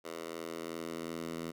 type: tone with high-pass filter sweep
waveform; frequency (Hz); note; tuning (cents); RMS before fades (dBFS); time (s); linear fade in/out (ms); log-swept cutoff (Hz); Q
10% pulse; 82.7; E2; +6; -41; 0.04-1.52; 20; 470 to 200; 1.2
effects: none